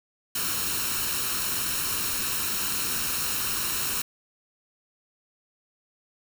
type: noise with comb filter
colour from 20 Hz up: white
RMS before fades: -28 dBFS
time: 0.35-4.02 s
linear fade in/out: 5 ms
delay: 0.73 ms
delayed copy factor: +0.6
effects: none